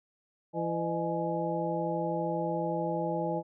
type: harmonic tone with a mistuned harmonic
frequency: 167.5 Hz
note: E3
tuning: 28 cents sharp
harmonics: 1 / 2 / 3 / 4 / 5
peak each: -35 / -35 / -35 / -35 / -35 dBFS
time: 0.53-3.43 s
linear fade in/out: 50 ms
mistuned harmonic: 4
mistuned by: -150 cents
effects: none